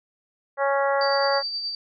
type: harmonic tone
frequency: 277.2 Hz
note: C#4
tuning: in tune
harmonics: 2 / 3 / 4 / 5 / 6 / 7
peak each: -22 / -26 / -28 / -30 / -32 / -33 dBFS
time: 0.57-1.43 s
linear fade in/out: 50 ms
type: tone with tremolo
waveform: sine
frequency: 4641 Hz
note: D8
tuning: 21 cents flat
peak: -25 dBFS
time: 1.01-1.75 s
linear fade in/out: 2 ms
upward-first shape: sine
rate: 9.5 Hz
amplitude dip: 40%
effects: none